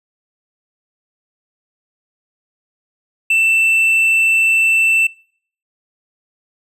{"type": "tone", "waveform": "triangle", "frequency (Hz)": 2667, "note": "E7", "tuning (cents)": 20, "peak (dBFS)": -9, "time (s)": [3.3, 5.07], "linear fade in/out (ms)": 5, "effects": ["noise-tail reverb RT60 0.6 s tail -26 dB re dry", "resampled to 32000 Hz"]}